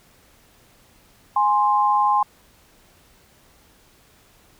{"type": "tone pair together", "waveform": "sine", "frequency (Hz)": [830.6, 1048.9], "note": ["G#5", "C6"], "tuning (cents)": [0, 4], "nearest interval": "major third", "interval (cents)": 404, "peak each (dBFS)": -18, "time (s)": [1.36, 2.23], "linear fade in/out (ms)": 5, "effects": ["pink hiss -55 dBFS RMS until 4.59 s"]}